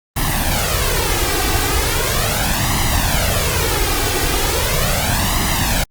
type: noise with flanger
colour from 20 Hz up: pink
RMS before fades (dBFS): -17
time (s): 0.16-5.84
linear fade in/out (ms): 10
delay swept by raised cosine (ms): 1 to 2.6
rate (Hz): 0.38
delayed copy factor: +0.7
effects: Opus 32 kbps